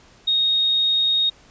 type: tone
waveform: sine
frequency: 3729 Hz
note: A#7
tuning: in tune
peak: -16 dBFS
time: 0.27-1.3 s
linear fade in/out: 10 ms
effects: pink hiss -51 dBFS RMS until 1.5 s + resampled to 16000 Hz